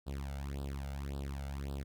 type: tone with flanger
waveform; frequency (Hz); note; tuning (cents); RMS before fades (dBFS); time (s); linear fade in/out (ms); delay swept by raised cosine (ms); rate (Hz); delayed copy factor
sawtooth; 69.3; C#2; 0; -40; 0.06-1.84; 20; 0.23 to 1.43; 1.8; +0.95
effects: none